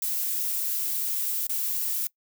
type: noise with dropouts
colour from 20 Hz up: violet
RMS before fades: -28 dBFS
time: 0.02-2.07 s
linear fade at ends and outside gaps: 2 ms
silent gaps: 1.469-1.494 s
effects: noise-tail reverb RT60 0.1 s tail -22 dB re dry